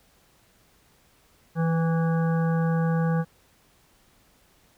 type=harmonic tone with a mistuned harmonic; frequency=163.9 Hz; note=E3; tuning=10 cents flat; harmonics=1 / 3 / 5 / 7 / 9 / 10; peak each=-21 / -31 / -35 / -38 / -40 / -41 dBFS; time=1.55-3.25 s; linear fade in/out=50 ms; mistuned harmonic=3; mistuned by=+20 cents; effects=pink hiss -61 dBFS RMS until 4.77 s